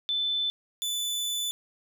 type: tone pair in turn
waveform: sine / sawtooth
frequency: 3520 / 3492 Hz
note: A7 / A7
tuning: 0 / -14 cents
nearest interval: unison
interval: 14 cents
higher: first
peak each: -25 dBFS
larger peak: neither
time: 0.09-0.5 / 0.82-1.51 s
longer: second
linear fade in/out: 0 ms
effects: none